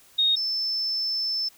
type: tone pair in turn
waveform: sine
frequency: 3724 / 5282 Hz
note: A#7 / E8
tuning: -2 / +3 cents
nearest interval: tritone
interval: 605 cents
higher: second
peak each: -18 / -24 dBFS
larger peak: first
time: 0.18-0.36 / 0.36-1.49 s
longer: second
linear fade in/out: 10 ms
effects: white hiss -55 dBFS RMS until 1.57 s